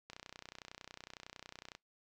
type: click train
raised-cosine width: 0.2 ms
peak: -30 dBFS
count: 52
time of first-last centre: 0.1-1.75 s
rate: 30.9 Hz
effects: noise-tail reverb RT60 0.2 s tail -26 dB re dry